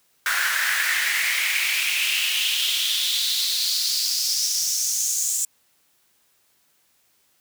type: noise with high-pass filter sweep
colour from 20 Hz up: pink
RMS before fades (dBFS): -23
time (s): 0.26-5.45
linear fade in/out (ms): 2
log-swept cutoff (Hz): 1500 to 7300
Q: 4.6
effects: white hiss -64 dBFS RMS until 7.4 s + high-pass 60 Hz 12 dB/octave